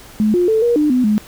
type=tone with pitch steps; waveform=sine; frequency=214 / 355.2 / 440.8 / 475 / 300.1 / 251.8 / 211.5 Hz; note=A3 / F4 / A4 / A#4 / D4 / B3 / G#3; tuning=-48 / +29 / +3 / +33 / +38 / +34 / +32 cents; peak=-11 dBFS; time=0.2-1.18 s; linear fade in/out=0 ms; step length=140 ms; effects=pink hiss -40 dBFS RMS until 1.27 s